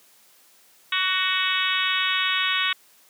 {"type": "harmonic tone with a mistuned harmonic", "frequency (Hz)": 372.1, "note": "F#4", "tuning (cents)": 10, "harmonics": [3, 4, 5, 6, 7, 8, 9, 10], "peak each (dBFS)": [-29, -29, -29, -29, -29, -29, -29, -29], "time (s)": [0.92, 2.73], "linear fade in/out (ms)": 5, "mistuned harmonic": 3, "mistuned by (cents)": 20, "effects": ["white hiss -56 dBFS RMS until 3.09 s", "high-pass 200 Hz 12 dB/octave"]}